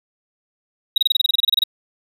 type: tone bursts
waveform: triangle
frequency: 3818 Hz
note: A#7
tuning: 41 cents sharp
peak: -10 dBFS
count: 15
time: 0.96-1.638 s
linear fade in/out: 5 ms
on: 20 ms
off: 27 ms
effects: none